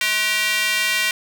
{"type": "tone with high-pass filter", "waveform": "square", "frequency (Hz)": 213.1, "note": "G#3", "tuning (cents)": 45, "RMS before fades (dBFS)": -20, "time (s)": [0.01, 1.11], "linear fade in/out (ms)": 2, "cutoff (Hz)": 2200, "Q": 2.1, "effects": []}